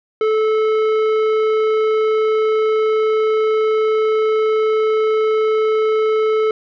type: tone with tanh clipping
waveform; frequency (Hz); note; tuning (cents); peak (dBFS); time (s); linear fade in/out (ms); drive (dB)
sine; 435.3; A4; -19; -15; 0.21-6.51; 2; 12
effects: none